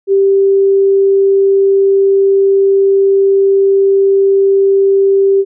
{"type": "tone", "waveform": "sine", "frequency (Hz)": 392, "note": "G4", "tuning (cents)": 0, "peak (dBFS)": -6, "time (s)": [0.07, 5.45], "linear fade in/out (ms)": 50, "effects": []}